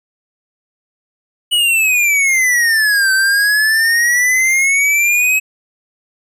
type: exponential two-way sweep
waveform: square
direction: down then up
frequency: 2960 to 1538 to 2570 Hz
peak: -11 dBFS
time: 1.51-5.4 s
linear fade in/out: 20 ms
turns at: 3.12 s
effects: resampled to 32000 Hz